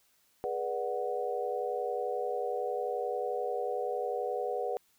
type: chord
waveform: sine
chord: G# half-diminished seventh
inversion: none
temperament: equal with one note detuned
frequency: 415.3 / 486.5 / 587.3 / 740 Hz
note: G#4 / B4 / D5 / F#5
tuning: 0 / -26 / 0 / 0 cents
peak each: -37 / -34 / -39 / -36 dBFS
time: 0.44-4.77 s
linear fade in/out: 0 ms
effects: white hiss -69 dBFS RMS until 4.98 s